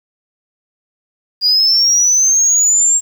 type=linear sweep; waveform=sine; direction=up; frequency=4822 to 7510 Hz; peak=-7 dBFS; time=1.41-3.01 s; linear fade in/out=50 ms; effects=tanh soft clip ceiling -6 dBFS + 7-bit